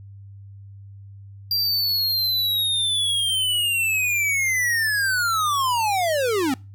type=linear sweep; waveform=square; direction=down; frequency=4765 to 248.3 Hz; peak=-20 dBFS; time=1.51-6.54 s; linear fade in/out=2 ms; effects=noise-tail reverb RT60 0.3 s tail -24 dB re dry + added 99 Hz sine -39 dBFS peak until 6.74 s